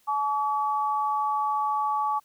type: tone pair together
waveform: sine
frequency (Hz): 855 / 1141.3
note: A5 / D6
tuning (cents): -50 / -50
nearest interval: perfect fourth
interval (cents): 500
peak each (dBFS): -26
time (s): 0.07-2.2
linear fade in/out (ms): 20
effects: white hiss -64 dBFS RMS until 2.24 s